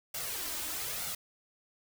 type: noise with flanger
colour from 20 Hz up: white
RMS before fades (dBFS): -37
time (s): 0.14-1.15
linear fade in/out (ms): 5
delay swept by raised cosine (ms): 1.4 to 3.3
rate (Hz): 1.1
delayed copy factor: +0.6
effects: none